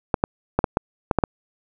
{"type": "clicks", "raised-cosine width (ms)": 1, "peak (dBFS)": -3, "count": 8, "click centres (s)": [0.142, 0.239, 0.59, 0.642, 0.771, 1.112, 1.187, 1.238], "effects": []}